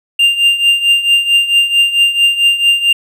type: tone with tremolo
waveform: triangle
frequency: 2794 Hz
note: F7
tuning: in tune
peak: -3 dBFS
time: 0.19-2.93 s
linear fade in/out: 5 ms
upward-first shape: triangle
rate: 4.5 Hz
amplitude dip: 80%
effects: none